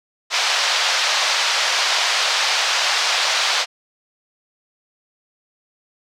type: band-pass noise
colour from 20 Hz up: white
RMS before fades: -19 dBFS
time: 0.3-3.66 s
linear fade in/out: 50 ms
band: 620 to 5300 Hz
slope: 24 dB/octave
effects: none